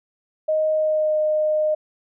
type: tone with pitch glide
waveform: sine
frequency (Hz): 623 to 614.4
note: D#5 to D#5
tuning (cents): +2 to -22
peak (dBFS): -17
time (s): 0.48-1.75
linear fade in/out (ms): 10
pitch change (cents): -24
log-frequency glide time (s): 0.72-1.18
effects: none